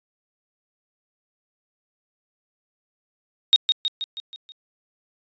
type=tone with echo; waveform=sine; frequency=3729 Hz; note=A#7; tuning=in tune; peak=-10 dBFS; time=3.53-3.56 s; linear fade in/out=0 ms; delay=160 ms; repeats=6; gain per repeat=-5 dB; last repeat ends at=4.52 s; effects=resampled to 16000 Hz